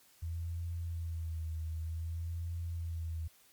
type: tone with vibrato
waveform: sine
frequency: 82.41 Hz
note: E2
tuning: in tune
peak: -35 dBFS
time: 0.22-3.28 s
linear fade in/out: 10 ms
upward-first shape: sine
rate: 0.54 Hz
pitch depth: 50 cents each way
effects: white hiss -64 dBFS RMS until 3.52 s + MP3 96 kbps